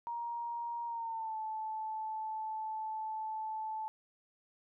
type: tone with pitch glide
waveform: sine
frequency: 941 to 872.9 Hz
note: A#5 to A5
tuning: +16 to -14 cents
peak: -36 dBFS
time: 0.07-3.88 s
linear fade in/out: 0 ms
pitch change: -130 cents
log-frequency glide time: 0.86-1.37 s
effects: none